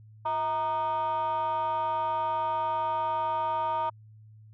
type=tone with frequency modulation; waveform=sine; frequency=932.3 Hz; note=A#5; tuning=in tune; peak=-24 dBFS; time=0.25-3.9 s; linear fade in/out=10 ms; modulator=291 Hz; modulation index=0.75; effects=tanh soft clip ceiling -24 dBFS + added 108 Hz sine -49 dBFS peak until 4.53 s